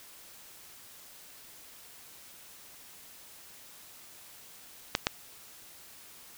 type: clicks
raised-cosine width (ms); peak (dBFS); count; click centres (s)
0.2; -7; 2; 4.951 / 5.069
effects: white hiss -52 dBFS RMS until 6.37 s